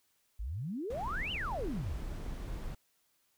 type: exponential two-way sweep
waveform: sine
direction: up then down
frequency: 46 to 3136 to 46 Hz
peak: -35 dBFS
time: 0.39-1.99 s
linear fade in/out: 10 ms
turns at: 1.32 s
type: noise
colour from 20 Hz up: brown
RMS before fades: -40 dBFS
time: 0.9-2.75 s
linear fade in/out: 5 ms
type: clicks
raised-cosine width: 2 ms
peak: -35 dBFS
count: 3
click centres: 1.592 / 2.116 / 2.263 s
effects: white hiss -74 dBFS RMS until 3.37 s